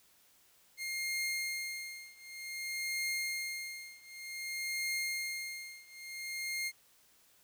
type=tone with tremolo; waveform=sawtooth; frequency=2126 Hz; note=C7; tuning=27 cents sharp; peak=-29 dBFS; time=0.77-6.72 s; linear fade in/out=50 ms; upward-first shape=triangle; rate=0.54 Hz; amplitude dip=95%; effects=white hiss -66 dBFS RMS until 7.43 s